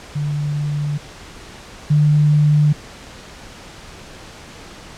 sine tone pair in turn, 146.83 / 149.14 Hz, D3 / D3, 0 / +27 cents, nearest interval unison, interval 27 cents, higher second, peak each -18 / -10 dBFS, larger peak second, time 0.15-0.98 / 1.9-2.73 s, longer neither, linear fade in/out 10 ms, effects pink hiss -38 dBFS RMS until 4.97 s + low-pass 7000 Hz 12 dB/octave

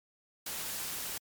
white noise, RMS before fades -38 dBFS, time 0.46-1.18 s, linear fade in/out 5 ms, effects MP3 96 kbps

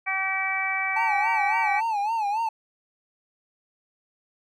harmonic tone, 383.8 Hz, G4, 37 cents flat, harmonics 2 / 3 / 4 / 5 / 6, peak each -31 / -34 / -35 / -31 / -26 dBFS, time 0.06-1.81 s, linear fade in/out 20 ms
triangle tone with vibrato, 860 Hz, A5, 40 cents flat, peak -21 dBFS, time 0.96-2.49 s, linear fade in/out 5 ms, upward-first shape sine, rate 3.6 Hz, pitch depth 120 cents each way
effects none

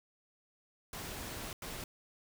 pink noise bursts at uneven times, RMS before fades -43 dBFS, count 2, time 0.93-1.53 / 1.62-1.84 s, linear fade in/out 2 ms, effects none

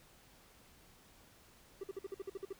triangle tone bursts, 389.4 Hz, G4, 12 cents flat, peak -37 dBFS, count 10, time 1.81-2.529 s, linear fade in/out 5 ms, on 26 ms, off 51 ms, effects pink hiss -63 dBFS RMS until 2.59 s

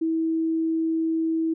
sine tone, 324.2 Hz, E4, 29 cents flat, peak -21 dBFS, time 0.01-1.54 s, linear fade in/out 10 ms, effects none

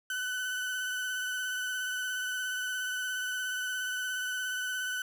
35% pulse tone with vibrato, 1503 Hz, F#6, 27 cents sharp, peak -30 dBFS, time 0.1-5.02 s, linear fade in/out 2 ms, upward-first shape sine, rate 17 Hz, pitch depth 23 cents each way, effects none

